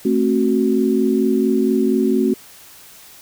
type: chord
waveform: sine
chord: F# diminished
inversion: first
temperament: just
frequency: 222 / 266.4 / 370 Hz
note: A3 / C4 / F#4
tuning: +16 / +31 / 0 cents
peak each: -18 dBFS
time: 0.05-2.34 s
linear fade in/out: 5 ms
effects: white hiss -43 dBFS RMS until 3.21 s